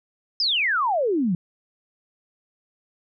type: exponential sweep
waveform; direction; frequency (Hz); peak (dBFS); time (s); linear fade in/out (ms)
sine; down; 5274 to 164.81; -19; 0.4-1.35; 2
effects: none